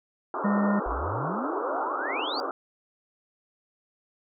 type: band-pass noise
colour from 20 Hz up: white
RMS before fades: -31 dBFS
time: 0.34-2.51 s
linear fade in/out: 2 ms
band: 270 to 1400 Hz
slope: 96 dB/octave
type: harmonic tone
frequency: 203.7 Hz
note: G#3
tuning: 33 cents flat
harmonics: 1 / 3 / 5 / 7 / 9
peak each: -22 / -32 / -36 / -39 / -41 dBFS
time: 0.44-0.8 s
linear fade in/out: 10 ms
type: exponential sweep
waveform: sine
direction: up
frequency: 46.25 to 4811 Hz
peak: -31 dBFS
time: 0.86-2.4 s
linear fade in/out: 0 ms
effects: none